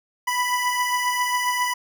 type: beating tone pair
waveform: 25% pulse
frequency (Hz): 987 / 994.4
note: B5 / B5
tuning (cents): -1 / +12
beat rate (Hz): 7.4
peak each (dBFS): -18 / -24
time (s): 0.27-1.74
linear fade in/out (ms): 10
effects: none